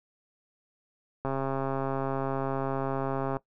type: click train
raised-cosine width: 1 ms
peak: -17 dBFS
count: 287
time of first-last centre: 1.25-3.369 s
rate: 135 Hz
effects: noise-tail reverb RT60 0.1 s tail -19 dB re dry